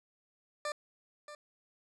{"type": "tone with echo", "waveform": "20% pulse", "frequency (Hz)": 594, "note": "D5", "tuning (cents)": 20, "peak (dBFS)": -29, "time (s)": [0.65, 0.72], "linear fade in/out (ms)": 2, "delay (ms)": 630, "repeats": 1, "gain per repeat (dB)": -12, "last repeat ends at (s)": 1.35, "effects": ["resampled to 22050 Hz"]}